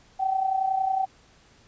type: tone with amplitude modulation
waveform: sine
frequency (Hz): 766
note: G5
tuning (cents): -40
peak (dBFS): -19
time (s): 0.19-1.06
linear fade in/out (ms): 20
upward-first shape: sine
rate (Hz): 30.9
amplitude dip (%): 65
effects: pink hiss -57 dBFS RMS until 1.67 s + resampled to 16000 Hz